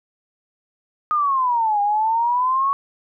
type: exponential two-way sweep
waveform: sine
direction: down then up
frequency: 1244.5 to 808 to 1120 Hz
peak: -16 dBFS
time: 1.11-2.73 s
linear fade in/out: 0 ms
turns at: 1.81 s
effects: none